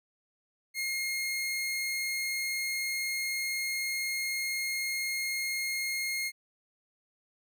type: tone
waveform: sawtooth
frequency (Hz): 2142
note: C7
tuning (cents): +40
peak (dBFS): -27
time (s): 0.74-6.32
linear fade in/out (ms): 50
effects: none